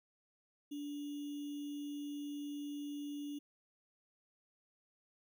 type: tone with sample-and-hold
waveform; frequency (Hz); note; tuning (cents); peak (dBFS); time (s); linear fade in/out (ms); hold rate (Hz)
sine; 289.8; D4; -23; -40; 0.71-3.39; 10; 3150
effects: none